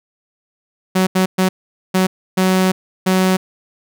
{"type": "tone bursts at uneven times", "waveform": "sawtooth", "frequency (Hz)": 186.8, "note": "F#3", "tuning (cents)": 17, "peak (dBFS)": -8, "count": 6, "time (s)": [[0.95, 1.07], [1.15, 1.26], [1.38, 1.49], [1.94, 2.07], [2.37, 2.72], [3.06, 3.37]], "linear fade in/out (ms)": 10, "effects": []}